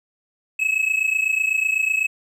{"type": "tone pair together", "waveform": "triangle", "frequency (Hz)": [2560, 2588], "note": ["D#7", "E7"], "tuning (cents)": [49, -32], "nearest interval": "unison", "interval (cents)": 19, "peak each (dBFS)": [-20, -19], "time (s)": [0.59, 2.07], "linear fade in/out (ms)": 10, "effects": []}